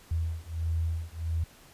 sine beating tone pair, 81.2 / 82.7 Hz, E2 / E2, -26 / +6 cents, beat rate 1.5 Hz, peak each -31 dBFS, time 0.11-1.44 s, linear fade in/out 5 ms, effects pink hiss -55 dBFS RMS until 1.73 s + resampled to 32000 Hz

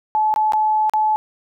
sine tone with dropouts, 861 Hz, A5, 38 cents flat, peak -14 dBFS, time 0.15-1.16 s, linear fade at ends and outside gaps 0 ms, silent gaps 0.34-0.361 / 0.522-0.534 / 0.896-0.936 s, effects none

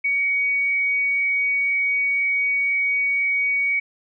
sine tone with frequency modulation, 2249 Hz, C#7, 24 cents sharp, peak -18 dBFS, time 0.04-3.8 s, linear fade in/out 10 ms, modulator 32.2 Hz, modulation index 0.22, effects none

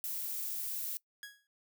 violet noise, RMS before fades -38 dBFS, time 0.04-0.97 s, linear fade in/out 0 ms
sawtooth tone with exponential decay, 1661.2 Hz, G#6, in tune, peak -37 dBFS, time 1.23-1.47 s, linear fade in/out 1 ms, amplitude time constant 51 ms
effects noise-tail reverb RT60 0.1 s tail -21 dB re dry

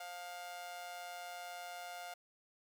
sawtooth tone with amplitude modulation, 706 Hz, F5, 19 cents sharp, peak -38 dBFS, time 0-2.14 s, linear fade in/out 5 ms, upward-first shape sine, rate 178 Hz, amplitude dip 65%, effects none

